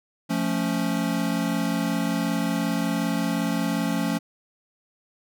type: chord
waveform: square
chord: F augmented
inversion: none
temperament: equal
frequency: 174.61 / 220 / 277.2 Hz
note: F3 / A3 / C#4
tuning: 0 / 0 / 0 cents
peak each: -28 dBFS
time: 0.29-4.19 s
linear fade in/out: 20 ms
effects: none